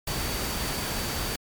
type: tone in noise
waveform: sine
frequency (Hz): 4591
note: D8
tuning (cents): -40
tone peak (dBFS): -39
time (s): 0.07-1.36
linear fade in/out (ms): 5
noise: pink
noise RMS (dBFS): -30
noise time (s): 0.07-1.36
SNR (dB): -12
effects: MP3 96 kbps